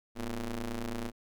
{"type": "ring-modulated tone", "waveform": "sawtooth", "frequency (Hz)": 113.4, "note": "A#2", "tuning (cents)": -47, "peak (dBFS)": -27, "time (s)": [0.15, 1.12], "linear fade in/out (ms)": 50, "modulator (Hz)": 128, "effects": []}